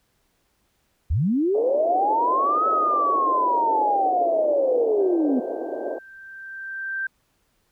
sine linear two-way sweep, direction up then down, 58.27 to 1300 to 244.2 Hz, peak -18 dBFS, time 1.1-5.4 s, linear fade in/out 10 ms, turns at 2.67 s
white band-pass noise, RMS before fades -29 dBFS, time 1.54-5.99 s, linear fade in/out 10 ms, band 300 to 690 Hz, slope 48 dB/octave
sine tone with exponential growth, 1568 Hz, G6, in tune, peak -23 dBFS, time 5-7.07 s, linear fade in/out 5 ms, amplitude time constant 450 ms
effects pink hiss -68 dBFS RMS until 7.71 s

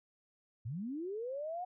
sine linear sweep, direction up, 99.2 to 740 Hz, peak -37 dBFS, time 0.65-1.65 s, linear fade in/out 10 ms, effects none

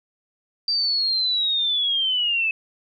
sine linear sweep, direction down, 4699 to 2588 Hz, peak -19 dBFS, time 0.68-2.51 s, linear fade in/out 2 ms, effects none

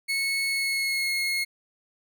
30% pulse tone with pitch glide, 2198 to 2161 Hz, C#7 to C#7, -15 to -45 cents, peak -22 dBFS, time 0.08-1.45 s, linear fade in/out 20 ms, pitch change -30 cents, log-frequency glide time 0.47-1.12 s, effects none

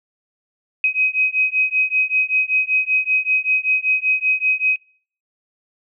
sine beating tone pair, 2524 / 2529.2 Hz, D#7 / D#7, +24 / +28 cents, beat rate 5.2 Hz, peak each -18 dBFS, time 0.84-4.76 s, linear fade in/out 2 ms, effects noise-tail reverb RT60 0.5 s tail -25 dB re dry

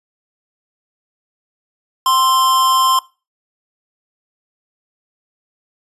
square tone with amplitude modulation, 1046.5 Hz, C6, in tune, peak -10 dBFS, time 2.06-2.99 s, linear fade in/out 2 ms, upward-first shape sine, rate 281 Hz, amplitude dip 40%, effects noise-tail reverb RT60 0.3 s tail -21 dB re dry + resampled to 32000 Hz

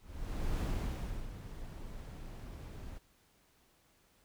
brown noise with ADSR envelope, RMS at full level -33 dBFS, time 0-2.99 s, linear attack 610 ms, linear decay 670 ms, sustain -12 dB, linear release 17 ms, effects pink hiss -69 dBFS RMS until 4.24 s

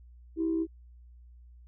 sine tone pair together, 326.3 / 392 Hz, E4 / G4, -18 / 0 cents, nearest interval minor third, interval 318 cents, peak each -26 / -35 dBFS, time 0.36-0.67 s, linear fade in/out 50 ms, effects tanh soft clip ceiling -19 dBFS + added 60 Hz sine -50 dBFS peak until 1.67 s

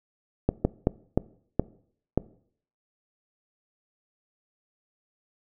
slowing click train, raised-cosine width 2 ms, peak -7 dBFS, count 6, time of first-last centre 0.49-2.176 s, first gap 160 ms, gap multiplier 1.38, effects noise-tail reverb RT60 0.6 s tail -21 dB re dry

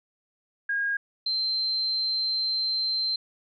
sine tone pair in turn, 1630 / 4120 Hz, G#6 / C8, -33 / -28 cents, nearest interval octave + major third, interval 1605 cents, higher second, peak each -24 dBFS, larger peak neither, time 0.69-0.97 / 1.26-3.16 s, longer second, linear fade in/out 5 ms, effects none

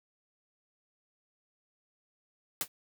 white noise with exponential decay, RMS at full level -26 dBFS, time 2.61-2.68 s, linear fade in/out 1 ms, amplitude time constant 15 ms, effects high-pass 80 Hz 12 dB/octave

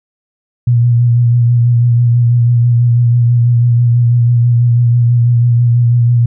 sine tone with vibrato, 119.7 Hz, A#2, 46 cents sharp, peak -6 dBFS, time 0.67-6.26 s, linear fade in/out 5 ms, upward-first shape sine, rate 6.1 Hz, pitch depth 29 cents each way, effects none

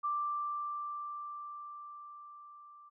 sine tone with level ramp, 1177 Hz, D6, 3 cents sharp, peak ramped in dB -30 to -53 dBFS, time 0.03-2.9 s, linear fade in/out 20 ms, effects none

